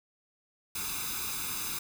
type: noise with comb filter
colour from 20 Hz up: white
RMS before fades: -35 dBFS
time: 0.75-1.79 s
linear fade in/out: 5 ms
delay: 0.8 ms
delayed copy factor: +0.8
effects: none